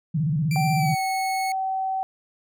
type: tone with vibrato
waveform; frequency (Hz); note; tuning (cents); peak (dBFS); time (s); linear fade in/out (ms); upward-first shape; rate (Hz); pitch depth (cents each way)
sine; 153.1; D#3; -28; -20; 0.14-0.95; 10; square; 16; 140
type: tone with pitch glide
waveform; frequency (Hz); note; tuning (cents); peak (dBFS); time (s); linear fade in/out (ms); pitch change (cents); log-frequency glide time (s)
sawtooth; 2353 to 2195; D7 to C#7; +3 to -18; -26; 0.51-1.52; 2; -121; 0.76-1
type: tone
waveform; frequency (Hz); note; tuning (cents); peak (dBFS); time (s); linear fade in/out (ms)
sine; 764; G5; -45; -23; 0.56-2.03; 0
effects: none